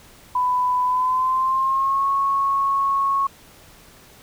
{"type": "tone with pitch glide", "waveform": "sine", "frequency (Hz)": [997, 1099.9], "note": ["B5", "C#6"], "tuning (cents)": [16, -14], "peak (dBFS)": -17, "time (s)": [0.35, 3.27], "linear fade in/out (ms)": 5, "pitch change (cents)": 170, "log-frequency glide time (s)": [0.84, 2.06], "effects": ["pink hiss -48 dBFS RMS until 4.22 s"]}